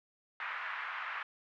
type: band-pass noise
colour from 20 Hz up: pink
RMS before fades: -40 dBFS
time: 0.4-1.23 s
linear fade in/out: 2 ms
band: 1100 to 2200 Hz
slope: 24 dB/octave
effects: none